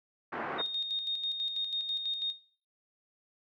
white low-pass noise, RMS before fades -36 dBFS, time 0.32-0.62 s, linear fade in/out 10 ms, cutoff 1600 Hz, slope 24 dB/octave
sine tone with tremolo, 3699 Hz, A#7, 14 cents flat, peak -30 dBFS, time 0.58-2.33 s, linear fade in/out 20 ms, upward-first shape square, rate 6.1 Hz, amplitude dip 55%
effects noise-tail reverb RT60 0.5 s tail -18 dB re dry + high-pass 200 Hz 12 dB/octave

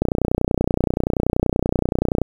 click train, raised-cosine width 2 ms, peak -4 dBFS, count 68, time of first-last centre 0.02-2.217 s, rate 30.5 Hz, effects 7-bit

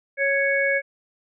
harmonic tone, 554.4 Hz, C#5, in tune, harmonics 1 / 3 / 4, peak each -23 / -23 / -23 dBFS, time 0.17-0.82 s, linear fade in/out 50 ms, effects none

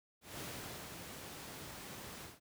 pink noise with ADSR envelope, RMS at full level -44 dBFS, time 0.21-2.4 s, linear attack 180 ms, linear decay 500 ms, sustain -4 dB, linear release 170 ms, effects high-pass 80 Hz 12 dB/octave

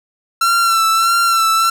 45% pulse tone with vibrato, 1349 Hz, E6, 40 cents sharp, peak -11 dBFS, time 0.41-1.7 s, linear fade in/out 5 ms, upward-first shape sine, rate 1.6 Hz, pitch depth 37 cents each way, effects none

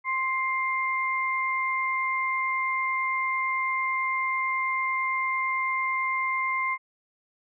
sine tone pair together, 1051.5 / 2103 Hz, C6 / C7, +8 / +8 cents, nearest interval octave, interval 1200 cents, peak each -27 dBFS, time 0.04-6.78 s, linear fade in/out 50 ms, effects none

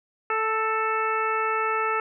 harmonic tone with a mistuned harmonic, 440 Hz, A4, in tune, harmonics 1 / 2 / 3 / 4 / 5 / 6, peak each -29 / -30 / -25 / -33 / -34 / -34 dBFS, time 0.3-2 s, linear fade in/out 2 ms, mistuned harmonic 4, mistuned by +17 cents, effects none

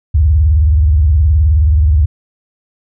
sine tone with vibrato, 75.2 Hz, D2, 42 cents sharp, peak -6 dBFS, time 0.14-2.06 s, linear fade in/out 10 ms, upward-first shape sine, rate 19 Hz, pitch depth 260 cents each way, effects none

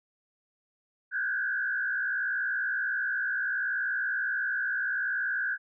sine tone with frequency modulation, 1568 Hz, G6, in tune, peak -27 dBFS, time 1.11-5.58 s, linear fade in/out 50 ms, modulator 60.7 Hz, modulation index 1.5, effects none

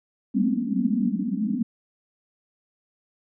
white band-pass noise, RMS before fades -24 dBFS, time 0.34-1.63 s, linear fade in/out 5 ms, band 190 to 270 Hz, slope 96 dB/octave, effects none

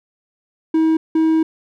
triangle tone bursts at uneven times, 320 Hz, D#4, 49 cents sharp, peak -10 dBFS, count 2, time 0.74-0.97 / 1.15-1.43 s, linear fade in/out 5 ms, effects none

